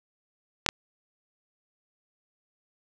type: clicks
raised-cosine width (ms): 0.2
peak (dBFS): -4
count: 2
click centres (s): 0.663 / 0.689
effects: none